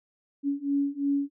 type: beating tone pair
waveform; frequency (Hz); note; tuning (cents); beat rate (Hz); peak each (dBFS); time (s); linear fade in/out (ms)
sine; 280 / 282.9; C#4 / C#4; +18 / +35; 2.9; -28 / -27; 0.43-1.3; 50
effects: none